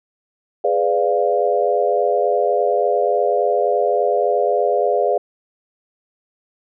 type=chord; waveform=sine; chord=G# diminished seventh; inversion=none; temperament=equal with one note detuned; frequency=415.3 / 498.8 / 587.3 / 698.5 Hz; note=G#4 / B4 / D5 / F5; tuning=0 / +17 / 0 / 0 cents; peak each=-20 dBFS; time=0.64-5.18 s; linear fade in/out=5 ms; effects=none